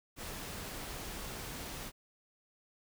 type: noise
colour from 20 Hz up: pink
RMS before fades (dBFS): -43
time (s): 0.16-1.92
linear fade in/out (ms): 50
effects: none